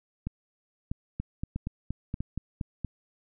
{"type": "two click trains", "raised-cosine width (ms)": 5, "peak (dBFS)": [-19, -19], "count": [8, 4], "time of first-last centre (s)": [[1.2, 2.847], [0.27, 2.205]], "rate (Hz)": [4.25, 1.55], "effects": []}